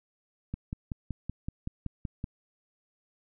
click train, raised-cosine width 5 ms, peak -21 dBFS, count 10, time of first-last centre 0.54-2.241 s, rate 5.29 Hz, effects none

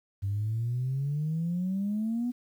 sine exponential sweep, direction up, 96.8 to 248.7 Hz, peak -26 dBFS, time 0.22-2.32 s, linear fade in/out 20 ms, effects tanh soft clip ceiling -23 dBFS + 10-bit

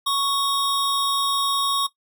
square tone pair together, 1108.7 / 3729 Hz, C#6 / A#7, 0 / 0 cents, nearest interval octave + major sixth, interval 2100 cents, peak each -23 dBFS, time 0.06-1.87 s, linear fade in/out 10 ms, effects noise-tail reverb RT60 0.1 s tail -17 dB re dry

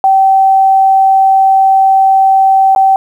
sine tone with dropouts, 772 Hz, G5, 27 cents flat, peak -4 dBFS, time 0.04-2.96 s, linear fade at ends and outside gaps 1 ms, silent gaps 2.75-2.761 s, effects 7-bit

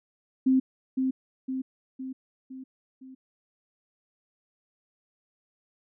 sine tone with echo, 261.6 Hz, C4, in tune, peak -18 dBFS, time 0.46-0.6 s, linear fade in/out 10 ms, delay 510 ms, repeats 5, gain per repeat -5 dB, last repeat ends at 3.15 s, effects none

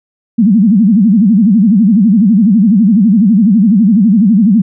sine tone with vibrato, 208.8 Hz, G#3, 10 cents sharp, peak -4 dBFS, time 0.38-4.62 s, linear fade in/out 10 ms, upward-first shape sine, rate 12 Hz, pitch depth 230 cents each way, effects none

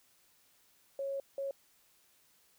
sine tone bursts at uneven times, 550 Hz, C#5, 14 cents flat, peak -34 dBFS, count 2, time 0.99-1.2 / 1.38-1.51 s, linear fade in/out 2 ms, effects white hiss -68 dBFS RMS until 2.58 s

